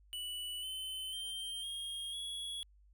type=tone with pitch steps; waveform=square; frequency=2960 / 3054 / 3151 / 3250 / 3353 Hz; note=F#7 / G7 / G7 / G#7 / G#7; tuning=0 / -46 / +8 / -38 / +16 cents; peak=-40 dBFS; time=0.13-2.63 s; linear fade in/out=0 ms; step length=500 ms; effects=added 50 Hz sine -61 dBFS peak until 2.93 s